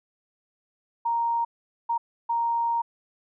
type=tone bursts at uneven times; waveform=sine; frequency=932.3 Hz; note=A#5; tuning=in tune; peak=-22 dBFS; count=3; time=1.05-1.45 / 1.89-1.98 / 2.29-2.82 s; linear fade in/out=10 ms; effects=none